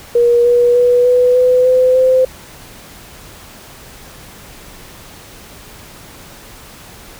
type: tone with pitch steps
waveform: sine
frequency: 476.6 / 483 / 489.4 / 496 / 502.6 / 509.3 / 516.1 Hz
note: A#4 / B4 / B4 / B4 / B4 / C5 / C5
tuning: +38 / -39 / -16 / +7 / +30 / -47 / -24 cents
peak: -7 dBFS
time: 0.15-2.25 s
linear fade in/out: 5 ms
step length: 300 ms
effects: pink hiss -37 dBFS RMS until 7.19 s